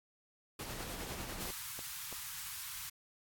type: noise with tremolo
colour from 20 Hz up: pink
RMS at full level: -42 dBFS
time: 0.59-1.51 s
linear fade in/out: 5 ms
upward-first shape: sine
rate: 10 Hz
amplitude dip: 30%
type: click train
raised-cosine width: 1 ms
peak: -33 dBFS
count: 4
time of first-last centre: 1.12-2.127 s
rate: 2.98 Hz
type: band-stop noise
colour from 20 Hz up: white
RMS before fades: -44 dBFS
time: 1.4-2.9 s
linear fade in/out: 10 ms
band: 150 to 910 Hz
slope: 48 dB/octave
effects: AAC 64 kbps